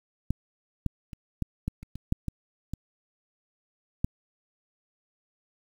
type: clicks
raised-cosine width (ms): 5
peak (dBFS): -13 / -14 / -28 / -15 / -16 / -30 / -25 / -11 / -18 / -20 / -12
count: 11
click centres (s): 0.306 / 0.863 / 1.132 / 1.423 / 1.68 / 1.83 / 1.956 / 2.124 / 2.283 / 2.736 / 4.045
effects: 8-bit